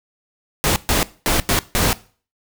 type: noise bursts at uneven times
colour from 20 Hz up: pink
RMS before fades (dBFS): -17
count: 5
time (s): 0.64-0.76 / 0.89-1.03 / 1.26-1.4 / 1.49-1.59 / 1.75-1.93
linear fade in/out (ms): 0
effects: noise-tail reverb RT60 0.4 s tail -19 dB re dry